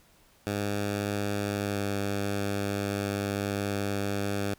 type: tone with pitch glide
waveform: 10% pulse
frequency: 101.9 to 100.5 Hz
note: G#2 to G2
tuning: -32 to +44 cents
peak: -20 dBFS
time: 0.47-4.54 s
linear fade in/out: 0 ms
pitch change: -24 cents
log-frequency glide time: 1.5-1.83 s
effects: pink hiss -61 dBFS RMS until 4.58 s